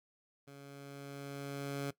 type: tone with level ramp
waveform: 15% pulse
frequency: 140.2 Hz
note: C#3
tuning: 20 cents sharp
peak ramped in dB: -45 to -29 dBFS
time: 0.47-1.91 s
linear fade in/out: 10 ms
effects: noise-tail reverb RT60 0.1 s tail -18 dB re dry